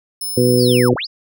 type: tone with tremolo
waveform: 5% pulse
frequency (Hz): 5220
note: E8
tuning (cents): -18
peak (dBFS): -16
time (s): 0.21-0.89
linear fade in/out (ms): 5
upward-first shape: triangle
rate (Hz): 4.1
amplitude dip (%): 25
type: harmonic tone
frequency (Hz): 123.2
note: B2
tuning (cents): -4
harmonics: 1 / 2 / 3 / 4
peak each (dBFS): -17 / -16 / -16 / -16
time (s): 0.37-0.94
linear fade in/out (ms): 5
type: linear two-way sweep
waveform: sine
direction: down then up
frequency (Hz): 5350 to 77.7 to 5350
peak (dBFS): -21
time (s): 0.57-1.07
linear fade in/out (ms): 20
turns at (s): 0.95
effects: none